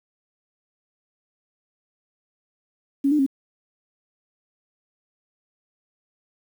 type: tone with pitch steps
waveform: sine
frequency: 277.7 / 300.3 / 271.1 Hz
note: C#4 / D4 / C#4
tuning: +3 / +39 / -38 cents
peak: -16 dBFS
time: 3.04-3.265 s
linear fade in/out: 10 ms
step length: 75 ms
effects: 8-bit